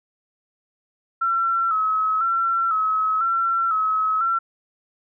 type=tone with vibrato; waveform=sine; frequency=1318.5 Hz; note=E6; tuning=in tune; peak=-18 dBFS; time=1.21-4.39 s; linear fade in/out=10 ms; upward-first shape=square; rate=1 Hz; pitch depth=46 cents each way; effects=none